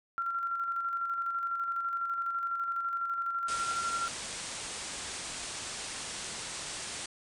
sine tone with tremolo, 1371 Hz, F6, 32 cents flat, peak -29 dBFS, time 0.18-4.08 s, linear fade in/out 0 ms, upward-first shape square, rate 12 Hz, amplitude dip 35%
white low-pass noise, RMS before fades -40 dBFS, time 3.48-7.06 s, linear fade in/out 5 ms, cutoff 9500 Hz, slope 96 dB/octave
effects none

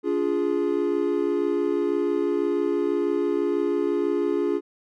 triangle chord, D diminished, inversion none, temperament equal with one note detuned, 287.3 / 349.2 / 415.3 Hz, D4 / F4 / Ab4, -38 / 0 / 0 cents, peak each -25 / -23 / -23 dBFS, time 0.03-4.61 s, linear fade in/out 50 ms, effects none

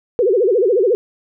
sine tone with vibrato, 429.3 Hz, A4, 43 cents flat, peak -11 dBFS, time 0.19-0.95 s, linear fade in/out 0 ms, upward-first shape sine, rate 14 Hz, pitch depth 280 cents each way, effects none

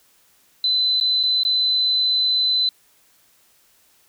sine tone with dropouts, 4026 Hz, B7, 33 cents sharp, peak -16 dBFS, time 0.64-2.69 s, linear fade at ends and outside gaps 2 ms, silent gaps 1.001-1.01 / 1.231-1.235 / 1.434-1.45 s, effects white hiss -58 dBFS RMS until 4.08 s

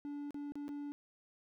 triangle tone with dropouts, 288.8 Hz, D4, 29 cents flat, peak -38 dBFS, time 0.05-0.92 s, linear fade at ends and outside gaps 0 ms, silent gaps 0.307-0.344 / 0.521-0.555 / 0.681-0.69 s, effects none

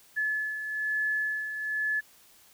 sine beating tone pair, 1719 / 1720.1 Hz, A6 / A6, -41 / -40 cents, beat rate 1.1 Hz, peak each -36 / -28 dBFS, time 0.16-2.01 s, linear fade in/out 20 ms, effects white hiss -58 dBFS RMS until 2.53 s

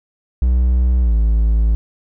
triangle tone with pitch glide, 61.9 to 54.83 Hz, B1 to A1, +5 to -5 cents, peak -9 dBFS, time 0.42-1.75 s, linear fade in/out 0 ms, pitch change -210 cents, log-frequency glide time 1.01-1.14 s, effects none

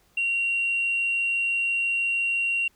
sine tone, 2753 Hz, F7, 25 cents flat, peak -21 dBFS, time 0.17-2.68 s, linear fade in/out 5 ms, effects tanh soft clip ceiling -18 dBFS + pink hiss -63 dBFS RMS until 2.75 s

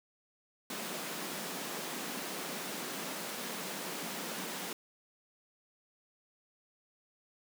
pink high-pass noise, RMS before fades -40 dBFS, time 0.7-4.73 s, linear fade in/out 2 ms, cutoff 170 Hz, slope 48 dB/octave, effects none

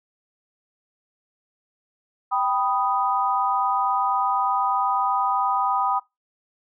sine chord, G augmented, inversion none, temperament equal, 784 / 987.8 / 1244.5 Hz, G5 / B5 / D#6, 0 / 0 / 0 cents, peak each -24 dBFS, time 2.31-6 s, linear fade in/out 20 ms, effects noise-tail reverb RT60 0.2 s tail -21 dB re dry

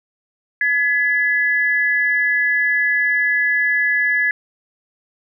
sine tone pair together, 1699 / 2000 Hz, G#6 / B6, +39 / +21 cents, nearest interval minor third, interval 282 cents, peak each -16 / -19 dBFS, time 0.61-4.31 s, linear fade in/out 2 ms, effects none

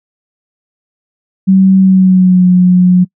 sine tone with pitch glide, 190.7 to 180.94 Hz, G3 to F#3, -47 to -38 cents, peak -3 dBFS, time 1.47-3.05 s, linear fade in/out 20 ms, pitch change -91 cents, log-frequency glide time 1.79-2.47 s, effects noise-tail reverb RT60 0.1 s tail -25 dB re dry

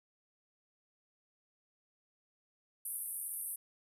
white band-pass noise, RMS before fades -41 dBFS, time 2.85-3.56 s, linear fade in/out 5 ms, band 9000 to 13000 Hz, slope 96 dB/octave, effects none

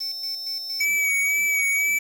triangle tone with tremolo, 5320 Hz, E8, 15 cents sharp, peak -25 dBFS, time 0-0.85 s, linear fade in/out 10 ms, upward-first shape square, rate 4.3 Hz, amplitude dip 35%
square tone with vibrato, 2274 Hz, C#7, 44 cents sharp, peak -20 dBFS, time 0.8-1.99 s, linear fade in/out 10 ms, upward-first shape sine, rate 2 Hz, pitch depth 28 cents each way
effects 7-bit

